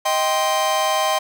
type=chord; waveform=45% pulse; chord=C minor; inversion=first; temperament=just; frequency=627.9 / 784.9 / 1046.5 Hz; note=Eb5 / G5 / C6; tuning=+16 / +2 / 0 cents; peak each=-22 dBFS; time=0.05-1.19 s; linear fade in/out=10 ms; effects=none